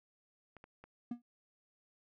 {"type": "clicks", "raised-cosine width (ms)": 0.5, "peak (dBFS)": -38, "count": 3, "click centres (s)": [0.567, 0.641, 0.84]}
{"type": "tone with exponential decay", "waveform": "triangle", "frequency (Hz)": 239.8, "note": "A#3", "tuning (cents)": 49, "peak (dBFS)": -31, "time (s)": [1.11, 1.22], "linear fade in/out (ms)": 5, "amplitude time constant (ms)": 22}
{"effects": []}